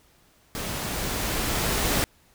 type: noise with level ramp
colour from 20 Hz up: pink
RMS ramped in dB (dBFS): -32 to -23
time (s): 0.55-2.04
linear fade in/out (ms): 0
effects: pink hiss -60 dBFS RMS until 2.34 s